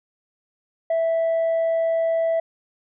sine tone, 658 Hz, E5, 3 cents flat, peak -16 dBFS, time 0.9-2.4 s, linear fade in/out 5 ms, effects tanh soft clip ceiling -17 dBFS

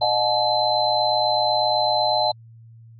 sine tone cluster, 613 / 721 / 859 / 4062 Hz, D#5 / F#5 / A5 / B7, -26 / -45 / -42 / +48 cents, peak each -23 dBFS, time 0.01-2.32 s, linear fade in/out 10 ms, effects added 114 Hz sine -43 dBFS peak until 2.99 s + AAC 48 kbps

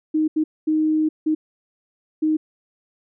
sine tone bursts at uneven times, 311.1 Hz, D#4, in tune, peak -16 dBFS, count 5, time 0.14-0.28 / 0.36-0.44 / 0.67-1.09 / 1.26-1.35 / 2.22-2.37 s, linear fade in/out 10 ms, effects none

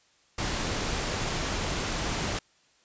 pink noise, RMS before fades -30 dBFS, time 0.38-2.39 s, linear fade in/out 5 ms, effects white hiss -64 dBFS RMS until 2.84 s + resampled to 16000 Hz

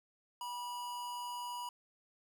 square tone with amplitude modulation, 973 Hz, B5, 26 cents flat, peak -39 dBFS, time 0.41-1.69 s, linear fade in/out 2 ms, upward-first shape sine, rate 211 Hz, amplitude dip 30%, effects none

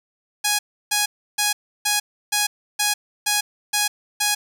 5% pulse tone bursts, 830.6 Hz, G#5, in tune, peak -6 dBFS, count 9, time 0.44-4.35 s, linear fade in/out 10 ms, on 150 ms, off 320 ms, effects none

